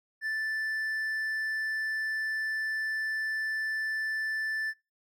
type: tone with hard clipping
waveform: triangle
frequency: 1760 Hz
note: A6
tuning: in tune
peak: -30 dBFS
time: 0.21-4.74 s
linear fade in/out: 50 ms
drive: 6 dB
effects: noise-tail reverb RT60 0.3 s tail -26 dB re dry